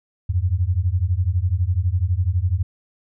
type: beating tone pair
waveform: sine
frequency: 84.3 / 96.3 Hz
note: E2 / G2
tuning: +39 / -30 cents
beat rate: 12 Hz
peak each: -20 dBFS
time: 0.29-2.63 s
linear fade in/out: 10 ms
effects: none